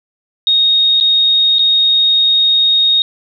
sine tone with dropouts, 3729 Hz, A#7, in tune, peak -8 dBFS, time 0.47-3.02 s, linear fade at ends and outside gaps 1 ms, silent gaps 1.001-1.009 / 1.585-1.592 s, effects none

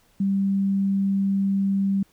sine tone, 196 Hz, G3, in tune, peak -19 dBFS, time 0.2-2.03 s, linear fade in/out 5 ms, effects pink hiss -61 dBFS RMS until 2.12 s

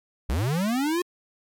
square linear sweep, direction up, 51.9 to 363.2 Hz, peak -23 dBFS, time 0.29-1.02 s, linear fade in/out 5 ms, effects MP3 96 kbps

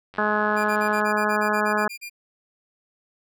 click train, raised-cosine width 0.3 ms, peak -27 dBFS, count 83, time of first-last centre 0.14-1.013 s, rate 93.9 Hz
harmonic tone, 211 Hz, G#3, 28 cents sharp, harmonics 1 / 2 / 3 / 4 / 5 / 6 / 7 / 8, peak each -28 / -28 / -28 / -28 / -28 / -28 / -28 / -28 dBFS, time 0.18-1.88 s, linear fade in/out 5 ms
sawtooth tone bursts, 2400 Hz, D7, 37 cents sharp, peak -30 dBFS, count 13, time 0.56-2.098 s, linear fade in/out 20 ms, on 86 ms, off 35 ms
effects none

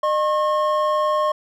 triangle tone pair together, 608.4 / 1081 Hz, D#5 / C#6, -39 / -44 cents, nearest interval minor seventh, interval 995 cents, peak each -18 dBFS, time 0.03-1.32 s, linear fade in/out 5 ms, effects none

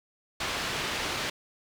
white low-pass noise, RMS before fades -32 dBFS, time 0.4-1.3 s, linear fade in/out 5 ms, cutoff 3500 Hz, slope 12 dB/octave, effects none

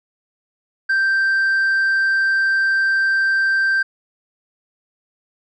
sine tone with tanh clipping, 1568 Hz, G6, in tune, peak -15 dBFS, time 0.89-3.83 s, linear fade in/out 10 ms, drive 2 dB, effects none

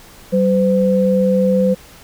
sine tone pair together, 191.17 / 510 Hz, G3 / C5, -43 / -44 cents, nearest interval octave + perfect fourth, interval 1699 cents, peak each -14 dBFS, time 0.32-1.75 s, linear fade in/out 20 ms, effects pink hiss -42 dBFS RMS until 2.03 s

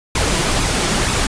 pink noise with flanger, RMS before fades -17 dBFS, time 0.15-1.27 s, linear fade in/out 5 ms, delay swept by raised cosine 0.79 to 6.09 ms, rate 2.1 Hz, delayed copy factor +0.5, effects resampled to 22050 Hz

